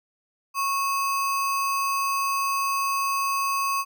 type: tone with sample-and-hold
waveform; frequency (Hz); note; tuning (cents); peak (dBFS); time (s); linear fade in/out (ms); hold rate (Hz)
sine; 1100; C#6; -14; -22; 0.54-3.85; 50; 3675
effects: none